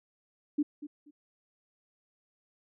sine tone with echo, 294.5 Hz, D4, 5 cents sharp, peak -24 dBFS, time 0.58-0.63 s, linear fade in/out 10 ms, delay 240 ms, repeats 2, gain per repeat -14 dB, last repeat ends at 1.11 s, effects none

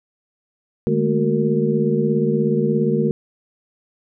sine tone cluster, 151.7 / 210.3 / 227.2 / 370.1 / 458.2 Hz, D#3 / G#3 / A#3 / F#4 / A#4, -44 / +22 / -44 / 0 / -30 cents, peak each -22 dBFS, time 0.87-3.11 s, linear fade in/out 0 ms, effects none

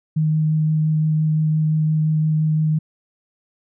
sine tone with vibrato, 155.56 Hz, D#3, in tune, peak -15 dBFS, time 0.16-2.79 s, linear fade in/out 10 ms, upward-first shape sine, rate 5.8 Hz, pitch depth 9 cents each way, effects none

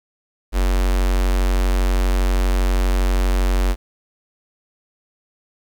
square tone with notch filter, 46.25 Hz, F#1, in tune, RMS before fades -17 dBFS, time 0.52-3.76 s, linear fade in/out 50 ms, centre 140 Hz, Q 1.2, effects 8-bit

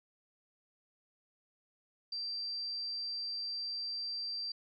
sine tone, 4699 Hz, D8, in tune, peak -36 dBFS, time 2.12-4.52 s, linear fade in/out 5 ms, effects none

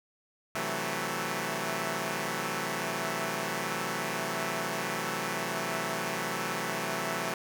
5% pulse chord, F# half-diminished seventh, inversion second, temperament equal with one note detuned, 130.81 / 164.81 / 185.96 / 220 Hz, C3 / E3 / F#3 / A3, 0 / 0 / +9 / 0 cents, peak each -27 / -25 / -25 / -24 dBFS, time 0.55-7.34 s, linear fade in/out 2 ms, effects none

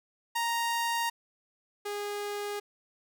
sawtooth tone pair in turn, 932.3 / 410.8 Hz, A#5 / G#4, 0 / -19 cents, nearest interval octave + major second, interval 1419 cents, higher first, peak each -24 / -29 dBFS, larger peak first, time 0.35-1.1 / 1.85-2.6 s, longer neither, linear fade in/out 10 ms, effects none

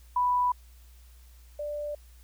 sine tone pair in turn, 988 / 589.8 Hz, B5 / D5, 0 / +7 cents, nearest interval major sixth, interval 893 cents, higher first, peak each -22 / -31 dBFS, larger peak first, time 0.16-0.52 / 1.59-1.95 s, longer neither, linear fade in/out 5 ms, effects added 60 Hz sine -50 dBFS peak until 2.23 s + white hiss -62 dBFS RMS until 2.23 s

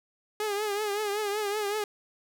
sawtooth tone with vibrato, 415.3 Hz, G#4, in tune, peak -24 dBFS, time 0.4-1.84 s, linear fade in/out 2 ms, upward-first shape triangle, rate 5.3 Hz, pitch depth 84 cents each way, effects none

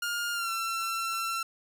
sawtooth tone with pitch glide, 1413 to 1348.4 Hz, F6 to E6, +20 to +39 cents, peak -26 dBFS, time 0.02-1.43 s, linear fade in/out 5 ms, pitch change -81 cents, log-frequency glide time 0.33-0.51 s, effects none

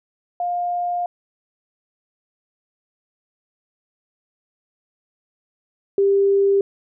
sine tone pair in turn, 706 / 396.2 Hz, F5 / G4, +19 / +18 cents, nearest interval minor seventh, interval 1001 cents, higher first, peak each -20 / -13 dBFS, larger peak second, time 0.4-1.06 / 5.98-6.61 s, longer first, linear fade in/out 2 ms, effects none

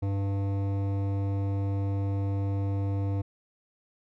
sine tone with hard clipping, 98.8 Hz, G2, 14 cents sharp, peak -28 dBFS, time 0.02-3.22 s, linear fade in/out 10 ms, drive 14 dB, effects none

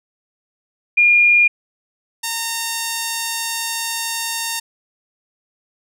sine / 5% pulse tone pair in turn, 2419 / 916.9 Hz, D#7 / A#5, -49 / -29 cents, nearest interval octave + perfect fourth, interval 1680 cents, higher first, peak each -9 dBFS, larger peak neither, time 0.97-1.48 / 2.23-4.6 s, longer second, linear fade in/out 10 ms, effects none

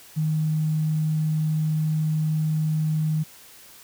triangle tone with tanh clipping, 155.6 Hz, D#3, in tune, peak -20 dBFS, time 0.16-3.24 s, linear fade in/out 20 ms, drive 3 dB, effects white hiss -48 dBFS RMS until 3.83 s

